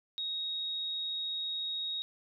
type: tone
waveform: sine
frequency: 3766 Hz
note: A#7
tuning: 17 cents sharp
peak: -33 dBFS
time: 0.18-2.02 s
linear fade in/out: 0 ms
effects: none